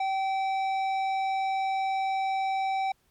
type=tone with tanh clipping; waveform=sine; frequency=771 Hz; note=G5; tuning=29 cents flat; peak=-27 dBFS; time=0-2.92 s; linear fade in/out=5 ms; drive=11 dB; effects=pink hiss -69 dBFS RMS until 3.1 s + MP3 96 kbps